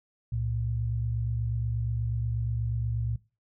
sine tone pair together, 65.41 / 113.73 Hz, C2 / A#2, 0 / -42 cents, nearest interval minor seventh, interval 958 cents, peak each -33 / -28 dBFS, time 0.32-3.16 s, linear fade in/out 5 ms, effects noise-tail reverb RT60 0.3 s tail -20 dB re dry

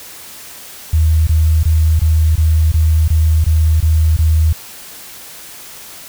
sine tone bursts, 79.2 Hz, D#2, 31 cents sharp, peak -8 dBFS, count 10, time 0.93-4.528 s, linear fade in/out 5 ms, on 340 ms, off 22 ms, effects white hiss -34 dBFS RMS until 6.08 s

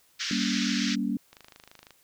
white band-pass noise, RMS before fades -32 dBFS, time 0.19-0.96 s, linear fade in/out 20 ms, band 1400 to 6000 Hz, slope 48 dB/octave
sine chord, G diminished, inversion none, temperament just, 196 / 235.2 / 282.2 Hz, G3 / Bb3 / Db4, 0 / +16 / +31 cents, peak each -30 / -29 / -31 dBFS, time 0.31-1.17 s, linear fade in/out 2 ms
click train, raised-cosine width 0.2 ms, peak -30 dBFS, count 16, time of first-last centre 1.33-1.907 s, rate 26 Hz
effects white hiss -63 dBFS RMS until 2.03 s

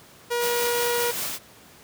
sawtooth tone, 478.5 Hz, A#4, 45 cents sharp, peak -19 dBFS, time 0.3-1.12 s, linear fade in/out 20 ms
white noise with tremolo, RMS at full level -28 dBFS, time 0.39-1.39 s, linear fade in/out 50 ms, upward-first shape triangle, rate 5.1 Hz, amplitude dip 35%
effects pink hiss -50 dBFS RMS until 1.83 s + high-pass 100 Hz 12 dB/octave

